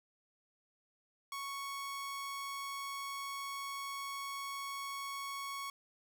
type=tone; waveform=sawtooth; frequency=1108.7 Hz; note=C#6; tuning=in tune; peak=-36 dBFS; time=1.32-5.7 s; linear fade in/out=2 ms; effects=none